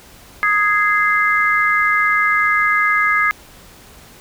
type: harmonic tone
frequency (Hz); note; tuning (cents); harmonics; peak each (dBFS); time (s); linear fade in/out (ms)
415.3; G#4; 0; 3 / 4 / 5; -17 / -17 / -17; 0.43-3.31; 0
effects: pink hiss -43 dBFS RMS until 4.2 s